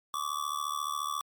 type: tone with amplitude modulation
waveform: square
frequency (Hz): 1148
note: D6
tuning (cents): -40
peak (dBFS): -28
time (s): 0.14-1.21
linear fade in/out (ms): 0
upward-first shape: sine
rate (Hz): 74.3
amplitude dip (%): 90
effects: MP3 96 kbps